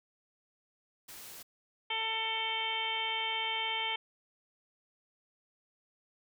white noise, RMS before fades -48 dBFS, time 1.08-1.43 s, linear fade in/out 10 ms
harmonic tone, 445.8 Hz, A4, 23 cents sharp, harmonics 1 / 2 / 3 / 4 / 5 / 6 / 7 / 8, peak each -47 / -37 / -47 / -47 / -37 / -44 / -35 / -47 dBFS, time 1.9-3.96 s, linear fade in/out 5 ms
effects none

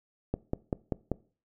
click train, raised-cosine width 2 ms, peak -15 dBFS, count 5, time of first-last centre 0.34-1.117 s, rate 5.15 Hz, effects noise-tail reverb RT60 0.4 s tail -21 dB re dry

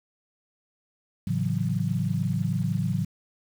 sine chord, F# minor seventh, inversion first, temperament equal with one note detuned, 108.93 / 138.59 / 164.81 / 185 Hz, A2 / C#3 / E3 / F#3, -17 / 0 / 0 / 0 cents, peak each -29 dBFS, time 1.27-3.05 s, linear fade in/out 5 ms, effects 8-bit

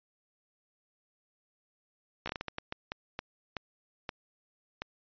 slowing click train, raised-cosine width 0.3 ms, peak -19 dBFS, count 14, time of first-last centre 2.26-4.82 s, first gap 14 ms, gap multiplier 1.39, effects resampled to 11025 Hz

